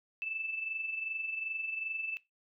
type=tone with amplitude modulation; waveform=sine; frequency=2637 Hz; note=E7; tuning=in tune; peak=-32 dBFS; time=0.22-2.17 s; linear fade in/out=0 ms; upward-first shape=sine; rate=22.6 Hz; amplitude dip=60%; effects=noise-tail reverb RT60 0.2 s tail -19 dB re dry